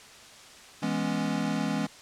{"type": "chord", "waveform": "square", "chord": "C# minor seventh", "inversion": "first", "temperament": "equal", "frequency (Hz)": [164.81, 207.7, 246.9, 277.2], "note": ["E3", "G#3", "B3", "C#4"], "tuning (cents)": [0, 0, 0, 0], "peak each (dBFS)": [-34, -32, -34, -33], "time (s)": [0.82, 1.87], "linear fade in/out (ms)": 10, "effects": ["white hiss -49 dBFS RMS until 2.01 s", "low-pass 7000 Hz 12 dB/octave"]}